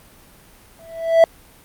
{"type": "tone with exponential growth", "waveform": "triangle", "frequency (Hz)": 659.3, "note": "E5", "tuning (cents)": 0, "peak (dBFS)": -3, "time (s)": [0.79, 1.24], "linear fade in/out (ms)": 1, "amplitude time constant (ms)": 96, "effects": ["pink hiss -48 dBFS RMS until 1.64 s", "Opus 32 kbps"]}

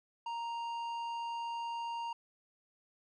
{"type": "tone with tanh clipping", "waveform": "sine", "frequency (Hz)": 932.3, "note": "A#5", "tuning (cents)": 0, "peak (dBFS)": -38, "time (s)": [0.26, 2.13], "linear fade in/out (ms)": 5, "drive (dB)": 10, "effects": []}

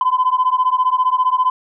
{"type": "beating tone pair", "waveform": "sine", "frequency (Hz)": [1009, 1024], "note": ["B5", "C6"], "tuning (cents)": [37, -38], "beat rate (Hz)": 15, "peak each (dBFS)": -15, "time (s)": [0.01, 1.5], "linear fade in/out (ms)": 2, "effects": ["tanh soft clip ceiling -7 dBFS"]}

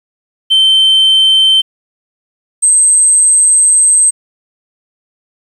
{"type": "tone pair in turn", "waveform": "sine", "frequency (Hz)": [3100, 8276], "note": ["G7", "C9"], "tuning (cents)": [-20, -20], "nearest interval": "octave + perfect fourth", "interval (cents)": 1700, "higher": "second", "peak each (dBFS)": -3, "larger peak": "neither", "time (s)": [[0.5, 1.62], [2.62, 4.11]], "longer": "second", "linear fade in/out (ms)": 20, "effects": ["tanh soft clip ceiling -3 dBFS", "7-bit"]}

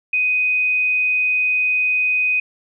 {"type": "tone", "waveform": "sine", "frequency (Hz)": 2500, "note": "D#7", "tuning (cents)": 8, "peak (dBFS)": -15, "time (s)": [0.13, 2.4], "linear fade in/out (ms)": 5, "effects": []}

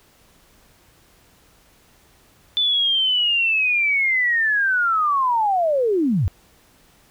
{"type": "linear sweep", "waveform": "sine", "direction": "down", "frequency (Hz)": [3520, 72.5], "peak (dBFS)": -16, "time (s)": [2.57, 6.28], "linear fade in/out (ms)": 0, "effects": ["pink hiss -55 dBFS RMS until 7.1 s"]}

